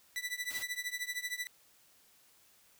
sawtooth tone with tremolo, 1975.5 Hz, B6, in tune, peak -29 dBFS, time 0.16-1.47 s, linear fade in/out 0 ms, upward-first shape triangle, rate 13 Hz, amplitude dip 95%
white noise, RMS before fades -45 dBFS, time 0.5-0.63 s, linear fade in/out 5 ms
effects white hiss -65 dBFS RMS until 2.79 s

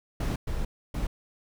brown noise bursts at uneven times, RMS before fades -29 dBFS, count 3, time 0.2-0.36 / 0.47-0.65 / 0.94-1.07 s, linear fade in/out 5 ms, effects none

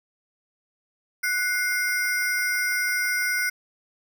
square ring-modulated tone, 1797 Hz, A6, 36 cents sharp, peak -20 dBFS, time 1.23-3.5 s, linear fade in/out 10 ms, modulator 316 Hz, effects none

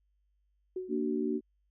sine tone with exponential decay, 370 Hz, F#4, in tune, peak -31 dBFS, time 0.76-1.17 s, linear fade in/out 5 ms, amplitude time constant 88 ms
sine chord, Bb augmented, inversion none, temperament equal with one note detuned, 233.1 / 293.7 / 376 Hz, Bb3 / D4 / F#4, 0 / 0 / +28 cents, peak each -33 dBFS, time 0.88-1.41 s, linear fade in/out 50 ms
effects added 50 Hz sine -70 dBFS peak until 1.7 s

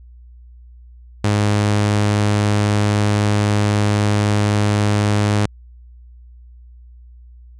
sawtooth tone, 103.83 Hz, G#2, in tune, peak -10 dBFS, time 1.24-5.46 s, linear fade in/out 5 ms, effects added 60 Hz sine -39 dBFS peak until 7.59 s + resampled to 22050 Hz

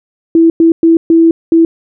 sine tone bursts at uneven times, 329.7 Hz, E4, in tune, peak -3 dBFS, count 5, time 0.35-0.5 / 0.6-0.72 / 0.83-0.97 / 1.1-1.31 / 1.52-1.65 s, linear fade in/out 2 ms, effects none

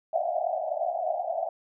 white band-pass noise, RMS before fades -29 dBFS, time 0.13-1.49 s, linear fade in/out 5 ms, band 620 to 740 Hz, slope 96 dB/octave, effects none

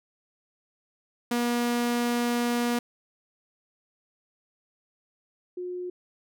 sawtooth / sine tone pair in turn, 239.7 / 359.9 Hz, A#3 / F#4, +48 / -48 cents, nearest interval perfect fifth, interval 704 cents, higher second, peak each -20 / -31 dBFS, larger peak first, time 1.31-2.79 / 5.57-5.9 s, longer first, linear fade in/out 5 ms, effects none

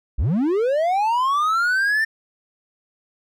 triangle linear sweep, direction up, 41.93 to 1805 Hz, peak -15 dBFS, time 0.18-2.05 s, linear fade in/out 10 ms, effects none

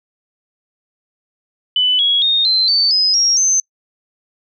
sine tone with pitch steps, 2999 / 3328 / 3692 / 4097 / 4546 / 5044 / 5596 / 6210 Hz, F#7 / G#7 / A#7 / C8 / C#8 / D#8 / F8 / G8, +23 / +3 / -17 / -37 / +43 / +23 / +3 / -17 cents, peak -11 dBFS, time 1.76-3.6 s, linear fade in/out 2 ms, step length 230 ms, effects noise-tail reverb RT60 0.1 s tail -26 dB re dry

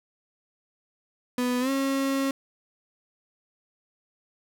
35% pulse tone with pitch glide, 247.9 to 271.9 Hz, B3 to C#4, +7 to -33 cents, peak -22 dBFS, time 1.38-2.31 s, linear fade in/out 2 ms, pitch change +160 cents, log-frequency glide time 1.6-1.7 s, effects none

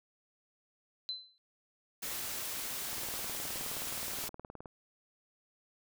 sine tone with exponential decay, 4050 Hz, B7, 43 cents sharp, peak -32 dBFS, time 1.09-1.38 s, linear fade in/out 0 ms, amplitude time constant 61 ms
white noise, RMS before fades -39 dBFS, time 2.02-4.29 s, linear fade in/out 10 ms
click train, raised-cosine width 1 ms, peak -31 dBFS, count 34, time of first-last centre 2.93-4.658 s, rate 19.1 Hz
effects none

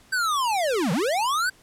square linear two-way sweep, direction down then up, 1568 to 147.7 to 1568 Hz, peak -22 dBFS, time 0.12-1.5 s, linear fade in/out 10 ms, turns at 0.92 s, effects pink hiss -55 dBFS RMS until 1.62 s + low-pass 12000 Hz 12 dB/octave

